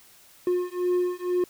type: beating tone pair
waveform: triangle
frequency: 357.5 / 359.6 Hz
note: F4 / F#4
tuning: +41 / -49 cents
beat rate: 2.1 Hz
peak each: -24 dBFS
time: 0.47-1.44 s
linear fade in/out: 2 ms
effects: white hiss -54 dBFS RMS until 1.49 s